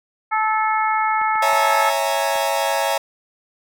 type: harmonic tone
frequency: 435.1 Hz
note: A4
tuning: 19 cents flat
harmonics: 2 / 3 / 4 / 5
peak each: -19 / -21 / -28 / -26 dBFS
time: 0.31-1.91 s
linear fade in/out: 20 ms
type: clicks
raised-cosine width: 0.5 ms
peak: -21 dBFS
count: 4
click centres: 1.215 / 1.356 / 1.532 / 2.358 s
type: chord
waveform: 40% pulse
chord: A# half-diminished seventh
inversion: first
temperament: equal with one note detuned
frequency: 554.4 / 659.3 / 830.6 / 921.6 Hz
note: C#5 / E5 / G#5 / A#5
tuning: 0 / 0 / 0 / -20 cents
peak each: -23 dBFS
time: 1.42-2.98 s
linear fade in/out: 5 ms
effects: none